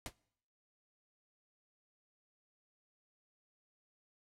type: noise with exponential decay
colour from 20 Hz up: pink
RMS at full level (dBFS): -37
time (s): 0.06-0.13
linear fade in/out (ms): 0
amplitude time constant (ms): 15
effects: noise-tail reverb RT60 0.7 s tail -24 dB re dry + low-pass 11000 Hz 12 dB/octave